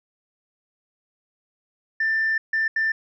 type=tone bursts at uneven times; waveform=sine; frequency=1781 Hz; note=A6; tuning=21 cents sharp; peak=-18 dBFS; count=3; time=2-2.38 / 2.53-2.68 / 2.76-2.92 s; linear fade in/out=5 ms; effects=tanh soft clip ceiling -16 dBFS